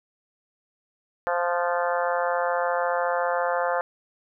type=harmonic tone with a mistuned harmonic; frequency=174.61 Hz; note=F3; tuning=in tune; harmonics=3 / 4 / 5 / 6 / 7 / 8 / 9 / 10; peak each=-26 / -28 / -30 / -32 / -33 / -34 / -35 / -36 dBFS; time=1.27-3.81 s; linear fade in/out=0 ms; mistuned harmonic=9; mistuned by=-30 cents; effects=none